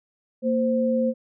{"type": "tone pair together", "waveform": "sine", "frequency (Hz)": [231.2, 521], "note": ["A#3", "C5"], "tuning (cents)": [-14, -7], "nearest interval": "octave + major second", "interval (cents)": 1407, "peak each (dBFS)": -22, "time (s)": [0.42, 1.14], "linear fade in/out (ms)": 50, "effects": []}